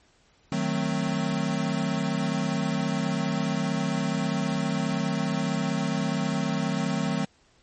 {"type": "chord", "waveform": "square", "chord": "D# diminished seventh", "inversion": "none", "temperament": "equal", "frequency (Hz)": [155.56, 185, 220, 261.6], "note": ["D#3", "F#3", "A3", "C4"], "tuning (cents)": [0, 0, 0, 0], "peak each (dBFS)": [-31, -30, -31, -32], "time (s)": [0.52, 7.25], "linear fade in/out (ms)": 2, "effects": ["pink hiss -62 dBFS RMS until 7.62 s", "MP3 32 kbps"]}